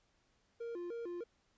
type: tone with vibrato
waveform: triangle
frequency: 404 Hz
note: G#4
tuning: 48 cents flat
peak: -38 dBFS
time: 0.6-1.24 s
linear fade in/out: 10 ms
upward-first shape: square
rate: 3.3 Hz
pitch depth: 250 cents each way
effects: pink hiss -75 dBFS RMS until 1.57 s + resampled to 16000 Hz